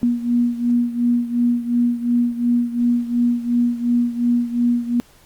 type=beating tone pair; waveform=sine; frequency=239.2 / 242 Hz; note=A#3 / B3; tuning=+45 / -35 cents; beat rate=2.8 Hz; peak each=-17 / -21 dBFS; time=0.03-5 s; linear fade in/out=0 ms; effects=pink hiss -51 dBFS RMS until 5.25 s + Opus 48 kbps